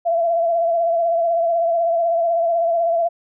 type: tone with vibrato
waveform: sine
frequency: 675 Hz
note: E5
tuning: 41 cents sharp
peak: -15 dBFS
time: 0.05-3.09 s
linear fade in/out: 20 ms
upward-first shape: triangle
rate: 16 Hz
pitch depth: 52 cents each way
effects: none